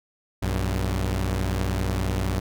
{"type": "tone pair together", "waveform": "sawtooth", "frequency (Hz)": [59.91, 95.1], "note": ["A#1", "F#2"], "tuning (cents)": [48, 48], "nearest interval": "minor sixth", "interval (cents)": 800, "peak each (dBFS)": -22, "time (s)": [0.42, 2.4], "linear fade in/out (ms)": 10, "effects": []}